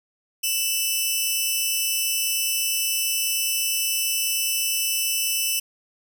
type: tone pair together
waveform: 10% pulse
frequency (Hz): 2652 / 2977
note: E7 / F#7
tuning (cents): +10 / +10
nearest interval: major second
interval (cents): 200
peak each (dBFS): -16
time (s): 0.43-5.6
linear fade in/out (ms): 10
effects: none